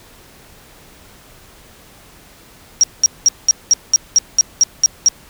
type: tone bursts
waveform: sine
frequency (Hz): 5640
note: F8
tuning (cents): +16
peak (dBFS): -6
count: 11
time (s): 2.81-5.085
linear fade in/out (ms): 0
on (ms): 25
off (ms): 200
effects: pink hiss -44 dBFS RMS until 5.29 s